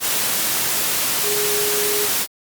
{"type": "tone in noise", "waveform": "sine", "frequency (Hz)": 415.3, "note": "G#4", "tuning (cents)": 0, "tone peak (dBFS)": -23, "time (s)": [1.22, 2.09], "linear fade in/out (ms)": 50, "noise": "white", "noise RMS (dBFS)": -20, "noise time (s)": [0, 2.27], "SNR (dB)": -6, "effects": ["high-pass 100 Hz 12 dB/octave", "Opus 48 kbps"]}